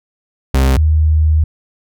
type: tone pair in turn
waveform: 40% pulse / sine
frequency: 66.2 / 77.81 Hz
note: C2 / D#2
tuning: +21 / +1 cents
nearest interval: minor third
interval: 280 cents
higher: second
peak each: -8 dBFS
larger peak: neither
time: 0.54-0.77 / 0.77-1.44 s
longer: second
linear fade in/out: 5 ms
effects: none